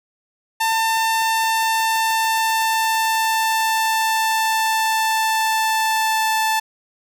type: tone with pitch glide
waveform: sawtooth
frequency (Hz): 896 to 879.6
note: A5 to A5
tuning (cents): +31 to -1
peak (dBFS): -13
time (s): 0.6-6.6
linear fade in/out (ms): 10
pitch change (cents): -32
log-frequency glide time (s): 1.14-6.46
effects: none